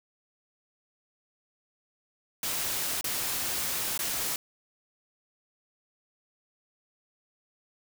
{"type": "noise with dropouts", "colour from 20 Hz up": "white", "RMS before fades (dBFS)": -31, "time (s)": [2.43, 4.36], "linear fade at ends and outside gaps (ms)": 2, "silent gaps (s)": [[3.011, 3.042], [3.977, 3.991]], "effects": []}